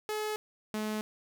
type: tone pair in turn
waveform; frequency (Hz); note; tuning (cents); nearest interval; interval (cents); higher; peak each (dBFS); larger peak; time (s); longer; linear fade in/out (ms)
sawtooth; 426.6 / 214.4; G#4 / A3; +46 / -45; octave; 1191; first; -28; neither; 0.09-0.36 / 0.74-1.01; neither; 0
effects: none